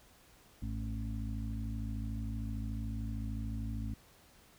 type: harmonic tone with a mistuned harmonic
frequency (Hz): 54.9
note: A1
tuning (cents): -3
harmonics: 1 / 2 / 4 / 5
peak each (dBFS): -38 / -40 / -43 / -47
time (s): 0.62-3.94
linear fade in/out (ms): 5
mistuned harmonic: 2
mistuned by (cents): -24
effects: pink hiss -62 dBFS RMS until 4.58 s